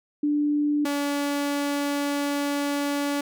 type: tone pair in turn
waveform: sine / sawtooth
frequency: 294.4 / 286 Hz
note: D4 / D4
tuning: +4 / -46 cents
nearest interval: minor second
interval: 50 cents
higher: first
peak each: -20 dBFS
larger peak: neither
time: 0.23-0.85 / 0.85-3.21 s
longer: second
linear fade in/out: 5 ms
effects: none